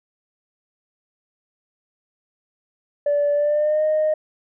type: tone with pitch glide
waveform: sine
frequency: 580 to 618 Hz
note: D5 to D#5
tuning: -22 to -12 cents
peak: -15 dBFS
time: 3.06-4.14 s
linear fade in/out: 5 ms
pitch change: +110 cents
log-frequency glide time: 3.33-3.84 s
effects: tanh soft clip ceiling -13 dBFS